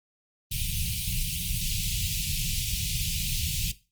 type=band-stop noise; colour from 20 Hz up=pink; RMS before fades=-29 dBFS; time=0.51-3.72 s; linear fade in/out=10 ms; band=170 to 2500 Hz; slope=48 dB/octave; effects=noise-tail reverb RT60 0.3 s tail -17 dB re dry + Opus 32 kbps